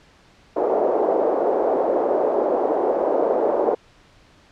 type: band-pass noise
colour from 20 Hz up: white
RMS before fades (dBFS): -20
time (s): 0.56-3.75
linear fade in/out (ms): 10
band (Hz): 370 to 640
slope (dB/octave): 24
effects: pink hiss -53 dBFS RMS until 4.51 s + low-pass 5000 Hz 12 dB/octave